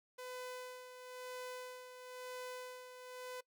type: tone with tremolo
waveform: sawtooth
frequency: 503 Hz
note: B4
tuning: 32 cents sharp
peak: -40 dBFS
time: 0.18-3.41 s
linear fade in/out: 10 ms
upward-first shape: sine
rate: 1 Hz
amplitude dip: 60%
effects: noise-tail reverb RT60 0.1 s tail -21 dB re dry